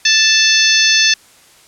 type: harmonic tone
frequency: 880 Hz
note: A5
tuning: in tune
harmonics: 2 / 3 / 4 / 5 / 6 / 7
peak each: -16 / -16 / -16 / -16 / -16 / -16 dBFS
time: 0.05-1.14 s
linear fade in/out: 5 ms
effects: white hiss -46 dBFS RMS until 1.67 s + low-pass 10000 Hz 12 dB/octave